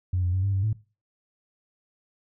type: tone with pitch steps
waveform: sine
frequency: 91.1 / 89.1 / 93.7 / 99 / 96.4 / 108.2 Hz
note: F#2 / F2 / F#2 / G2 / G2 / A2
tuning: -26 / +35 / +22 / +18 / -28 / -29 cents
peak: -21 dBFS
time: 0.13-0.73 s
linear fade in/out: 5 ms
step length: 100 ms
effects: noise-tail reverb RT60 0.3 s tail -19 dB re dry + tanh soft clip ceiling -17 dBFS